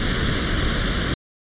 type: noise with comb filter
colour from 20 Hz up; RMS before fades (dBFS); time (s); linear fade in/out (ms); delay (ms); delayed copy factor
pink; -21; 0-1.14; 2; 0.59; +0.75
effects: resampled to 8000 Hz